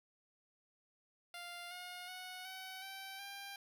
10% pulse tone with pitch steps, 698.5 / 716.9 / 735.8 / 755.1 / 775 / 795.4 Hz, F5 / F5 / F#5 / F#5 / G5 / G5, 0 / +45 / -10 / +35 / -20 / +25 cents, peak -38 dBFS, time 1.34-3.56 s, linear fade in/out 2 ms, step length 370 ms, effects none

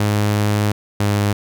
sawtooth tone pair in turn, 104.2 / 102.53 Hz, G#2 / G#2, +6 / -22 cents, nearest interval unison, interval 28 cents, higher first, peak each -11 dBFS, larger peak neither, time 0-0.72 / 1-1.33 s, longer first, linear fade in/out 5 ms, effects none

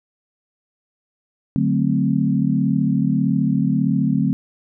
sine chord, D dominant seventh, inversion none, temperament equal, 146.83 / 185 / 220 / 261.6 Hz, D3 / F#3 / A3 / C4, 0 / 0 / 0 / 0 cents, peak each -21 dBFS, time 1.56-4.33 s, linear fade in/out 0 ms, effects none

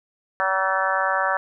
harmonic tone with a mistuned harmonic, 190.3 Hz, F#3, 49 cents sharp, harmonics 3 / 4 / 5 / 6 / 7 / 8 / 9, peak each -27 / -27 / -27 / -27 / -27 / -27 / -27 dBFS, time 0.4-1.37 s, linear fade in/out 0 ms, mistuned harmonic 9, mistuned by +29 cents, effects none

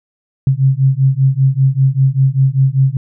sine beating tone pair, 131.7 / 136.8 Hz, C3 / C#3, +12 / -23 cents, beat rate 5.1 Hz, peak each -12 dBFS, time 0.47-2.97 s, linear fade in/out 2 ms, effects none

